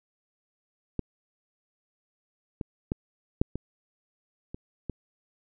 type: clicks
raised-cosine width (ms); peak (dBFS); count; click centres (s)
3; -15 / -19 / -14 / -8 / -19 / -24 / -19; 7; 0.993 / 2.612 / 2.919 / 3.415 / 3.556 / 4.545 / 4.897
effects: none